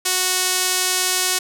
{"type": "tone with band-pass filter", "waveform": "sawtooth", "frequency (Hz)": 368.7, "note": "F#4", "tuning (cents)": -6, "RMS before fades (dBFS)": -20, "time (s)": [0.05, 1.39], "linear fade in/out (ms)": 10, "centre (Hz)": 8300, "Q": 0.78, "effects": []}